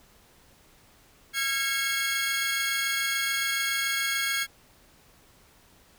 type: tone cluster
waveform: sawtooth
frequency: 1366 / 1634 / 2184 / 3295 Hz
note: F6 / G#6 / C#7 / G#7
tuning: -39 / -29 / -26 / -14 cents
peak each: -32 / -26 / -26 / -31 dBFS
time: 1.33-4.47 s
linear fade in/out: 50 ms
effects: pink hiss -58 dBFS RMS until 5.98 s